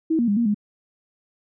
sine tone with pitch steps, 321.3 / 236.7 / 203.1 / 235 / 207.5 Hz, E4 / A#3 / G#3 / A#3 / G#3, -44 / +27 / -38 / +14 / -1 cents, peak -17 dBFS, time 0.1-0.545 s, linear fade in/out 10 ms, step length 89 ms, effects none

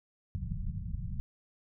pink low-pass noise, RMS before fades -36 dBFS, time 0.35-1.2 s, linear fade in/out 0 ms, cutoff 200 Hz, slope 96 dB/octave, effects none

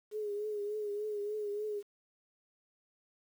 sine tone with vibrato, 417.8 Hz, G#4, 10 cents sharp, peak -34 dBFS, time 0.11-1.83 s, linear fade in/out 50 ms, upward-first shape triangle, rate 3.4 Hz, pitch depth 55 cents each way, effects 10-bit

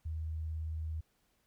sine tone with vibrato, 79.3 Hz, D#2, 33 cents sharp, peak -35 dBFS, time 0.05-1.01 s, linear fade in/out 10 ms, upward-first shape sine, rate 18 Hz, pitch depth 12 cents each way, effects pink hiss -75 dBFS RMS until 1.46 s

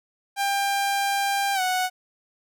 sawtooth tone with pitch glide, 796 to 738.4 Hz, G5 to F#5, +26 to -4 cents, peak -18 dBFS, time 0.36-1.9 s, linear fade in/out 50 ms, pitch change -130 cents, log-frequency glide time 1.54-1.61 s, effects none

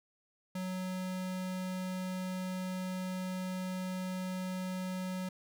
square tone, 185 Hz, F#3, in tune, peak -36 dBFS, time 0.55-5.29 s, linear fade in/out 5 ms, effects none

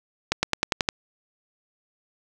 accelerating click train, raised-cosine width 0.2 ms, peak -3 dBFS, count 7, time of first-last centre 0.32-0.889 s, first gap 110 ms, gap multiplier 0.94, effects none

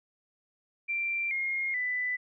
sine tone with pitch steps, 2359 / 2139 / 1992 Hz, D7 / C7 / B6, +7 / +38 / +14 cents, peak -28 dBFS, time 0.88-2.17 s, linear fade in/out 20 ms, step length 430 ms, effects none

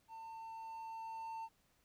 triangle tone with level ramp, 899 Hz, A5, 37 cents sharp, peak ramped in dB -46 to -40 dBFS, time 0.08-1.49 s, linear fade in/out 50 ms, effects pink hiss -75 dBFS RMS until 1.84 s

